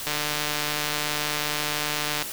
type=click train; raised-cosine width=0.2 ms; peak=-9 dBFS; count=322; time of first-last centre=0.07-2.224 s; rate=149 Hz; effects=white hiss -34 dBFS RMS until 2.32 s